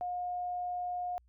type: tone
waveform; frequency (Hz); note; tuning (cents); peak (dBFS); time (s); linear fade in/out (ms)
sine; 716; F5; +43; -33; 0.01-1.18; 0
effects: added 60 Hz sine -62 dBFS peak until 1.28 s